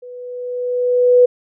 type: tone with level ramp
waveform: sine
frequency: 493.9 Hz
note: B4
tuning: in tune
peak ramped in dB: -32 to -5 dBFS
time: 0.02-1.26 s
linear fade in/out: 10 ms
effects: none